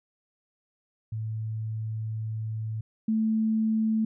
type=tone pair in turn; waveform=sine; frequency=110 / 220 Hz; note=A2 / A3; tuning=0 / 0 cents; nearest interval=octave; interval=1200 cents; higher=second; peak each=-29 / -22 dBFS; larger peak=second; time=1.12-2.81 / 3.08-4.05 s; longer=first; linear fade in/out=5 ms; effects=none